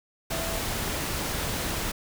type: tone in noise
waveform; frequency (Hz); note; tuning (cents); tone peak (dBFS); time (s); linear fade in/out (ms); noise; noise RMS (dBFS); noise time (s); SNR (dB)
sine; 659.3; E5; 0; -35; 0.31-0.59; 10; pink; -30; 0.3-1.92; -8
effects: none